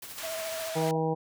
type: noise with tremolo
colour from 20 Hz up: white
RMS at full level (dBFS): -41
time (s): 0.02-0.69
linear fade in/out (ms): 5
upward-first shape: sine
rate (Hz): 14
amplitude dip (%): 40
type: band-pass noise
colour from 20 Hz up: pink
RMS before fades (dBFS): -40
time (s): 0.18-0.91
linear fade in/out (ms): 0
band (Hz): 1100 to 13000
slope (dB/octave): 12
type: tone with vibrato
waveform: sine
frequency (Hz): 648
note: E5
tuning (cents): -30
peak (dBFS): -34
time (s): 0.23-0.97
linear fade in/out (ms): 10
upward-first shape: sine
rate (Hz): 14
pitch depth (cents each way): 29
type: harmonic tone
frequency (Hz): 160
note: D#3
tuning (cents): +49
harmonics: 1 / 2 / 3 / 4 / 5 / 6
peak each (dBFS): -30 / -34 / -29 / -40 / -33 / -38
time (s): 0.75-1.15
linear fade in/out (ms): 20
effects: none